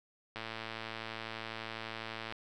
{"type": "click train", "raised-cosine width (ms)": 0.3, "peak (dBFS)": -24, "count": 221, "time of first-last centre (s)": [0.36, 2.324], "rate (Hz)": 112, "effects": []}